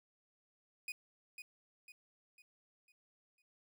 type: tone with echo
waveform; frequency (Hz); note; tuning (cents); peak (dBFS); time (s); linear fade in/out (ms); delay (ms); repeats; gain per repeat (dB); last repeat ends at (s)
40% pulse; 2481; D#7; -6; -39; 0.88-0.92; 2; 500; 5; -7; 3.42
effects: none